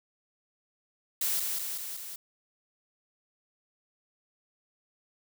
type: noise with echo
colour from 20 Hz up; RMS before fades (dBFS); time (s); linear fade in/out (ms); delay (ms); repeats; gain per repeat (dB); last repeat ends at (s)
blue; -29; 1.21-1.4; 5; 190; 4; -3; 2.16
effects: none